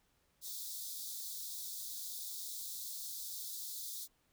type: high-pass noise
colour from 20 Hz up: white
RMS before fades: -44 dBFS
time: 0.41-4.08 s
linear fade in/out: 50 ms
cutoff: 3500 Hz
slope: 96 dB/octave
effects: pink hiss -75 dBFS RMS until 4.32 s